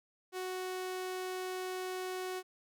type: tone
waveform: sawtooth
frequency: 370 Hz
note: F#4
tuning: in tune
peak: -33 dBFS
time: 0.32-2.43 s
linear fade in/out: 50 ms
effects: none